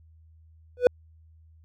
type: tone with exponential growth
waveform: triangle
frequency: 493.8 Hz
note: B4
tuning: in tune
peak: -7 dBFS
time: 0.77-0.87 s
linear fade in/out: 1 ms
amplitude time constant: 20 ms
effects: added 80 Hz sine -52 dBFS peak until 1.64 s